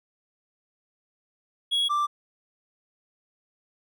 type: tone pair in turn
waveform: triangle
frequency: 3329 / 1177 Hz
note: G#7 / D6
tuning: +3 / +3 cents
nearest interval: octave + tritone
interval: 1800 cents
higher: first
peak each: -20 dBFS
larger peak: neither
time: 1.71-1.89 / 1.89-2.07 s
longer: neither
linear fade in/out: 20 ms
effects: none